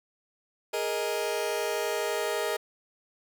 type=chord; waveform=sawtooth; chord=Ab suspended second; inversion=none; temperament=just; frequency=415.3 / 467.2 / 623 Hz; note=Ab4 / Bb4 / Eb5; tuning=0 / +4 / +2 cents; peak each=-28 dBFS; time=0.73-2.57 s; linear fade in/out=10 ms; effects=none